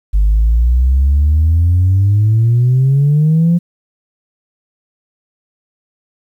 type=exponential sweep; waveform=sine; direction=up; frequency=49 to 174.6 Hz; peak=-6 dBFS; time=0.13-3.59 s; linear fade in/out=20 ms; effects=tanh soft clip ceiling -5 dBFS + 8-bit